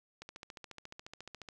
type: click train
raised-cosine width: 0.2 ms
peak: -29 dBFS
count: 19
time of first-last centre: 0.22-1.488 s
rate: 14.2 Hz
effects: none